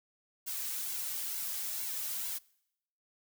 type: noise with flanger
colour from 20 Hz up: blue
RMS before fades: -37 dBFS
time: 0.46-2.39 s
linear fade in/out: 20 ms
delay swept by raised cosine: 1.6 to 3 ms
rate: 2.2 Hz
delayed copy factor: -0.7
effects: noise-tail reverb RT60 0.8 s tail -24 dB re dry